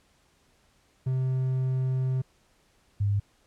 triangle / sine tone pair in turn, 130 / 101.18 Hz, C3 / G#2, -11 / -45 cents, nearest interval major third, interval 434 cents, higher first, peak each -22 dBFS, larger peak neither, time 1.06-2.22 / 3-3.2 s, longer first, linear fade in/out 10 ms, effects pink hiss -65 dBFS RMS until 3.46 s + low-pass 10000 Hz 12 dB/octave

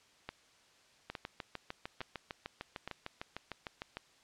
two click trains, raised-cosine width 0.3 ms, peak -24 / -24 dBFS, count 20 / 4, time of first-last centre 1.1-3.97 / 0.29-2.876 s, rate 6.62 / 1.16 Hz, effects white hiss -65 dBFS RMS until 4.23 s + low-pass 6000 Hz 12 dB/octave

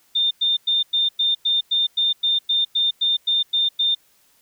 sine tone bursts, 3613 Hz, A7, 45 cents sharp, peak -16 dBFS, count 15, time 0.15-3.95 s, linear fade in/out 10 ms, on 160 ms, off 100 ms, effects white hiss -59 dBFS RMS until 4.41 s

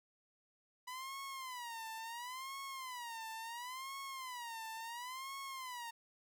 sawtooth tone with vibrato, 987 Hz, B5, 1 cent flat, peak -40 dBFS, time 0.87-5.91 s, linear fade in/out 10 ms, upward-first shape sine, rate 0.72 Hz, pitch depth 180 cents each way, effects none

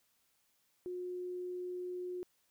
sine tone, 360.5 Hz, F#4, 45 cents flat, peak -38 dBFS, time 0.86-2.23 s, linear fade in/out 0 ms, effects white hiss -75 dBFS RMS until 2.5 s

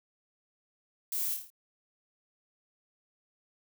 violet noise with echo, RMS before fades -34 dBFS, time 1.12-1.34 s, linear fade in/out 2 ms, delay 27 ms, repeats 6, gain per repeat -4 dB, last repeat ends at 1.502 s, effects none

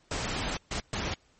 pink noise bursts at uneven times, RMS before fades -32 dBFS, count 3, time 0.11-0.57 / 0.71-0.8 / 0.93-1.14 s, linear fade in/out 2 ms, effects pink hiss -65 dBFS RMS until 1.39 s + MP3 32 kbps

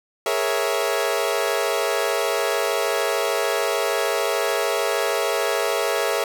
sawtooth chord, A# half-diminished seventh, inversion third, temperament equal with one note detuned, 415.3 / 468.6 / 554.4 / 659.3 Hz, G#4 / A#4 / C#5 / E5, 0 / +9 / 0 / 0 cents, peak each -22 dBFS, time 0.26-6.24 s, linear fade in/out 2 ms, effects none

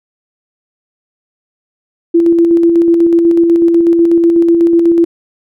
sine tone with tremolo, 337.5 Hz, E4, 41 cents sharp, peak -4 dBFS, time 2.14-5.05 s, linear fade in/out 10 ms, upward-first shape square, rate 8.1 Hz, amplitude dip 30%, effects none

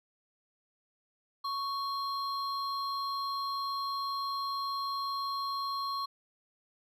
triangle tone pair together, 1108.7 / 4179 Hz, C#6 / C8, 0 / -3 cents, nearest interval octave + major seventh, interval 2297 cents, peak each -31 / -38 dBFS, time 1.44-6.06 s, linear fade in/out 10 ms, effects none

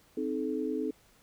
sine chord, A diminished, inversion first, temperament equal with one note detuned, 261.6 / 311.1 / 431.9 Hz, C4 / Eb4 / A4, 0 / 0 / -32 cents, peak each -34 dBFS, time 0.17-0.91 s, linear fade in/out 5 ms, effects pink hiss -63 dBFS RMS until 1.22 s

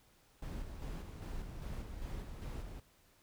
brown noise with tremolo, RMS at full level -42 dBFS, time 0.42-2.8 s, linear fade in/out 5 ms, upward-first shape square, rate 2.5 Hz, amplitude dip 40%, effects pink hiss -68 dBFS RMS until 3.22 s

